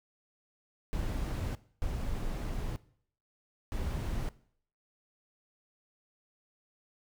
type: noise bursts at uneven times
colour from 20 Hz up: brown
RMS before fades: -34 dBFS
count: 3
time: 0.93-1.55 / 1.82-2.76 / 3.72-4.29 s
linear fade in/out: 0 ms
effects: noise-tail reverb RT60 0.6 s tail -19 dB re dry